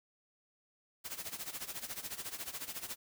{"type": "noise with tremolo", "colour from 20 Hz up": "white", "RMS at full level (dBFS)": -40, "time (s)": [1.04, 2.96], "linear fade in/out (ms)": 20, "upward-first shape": "sine", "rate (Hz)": 14, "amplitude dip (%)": 80, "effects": []}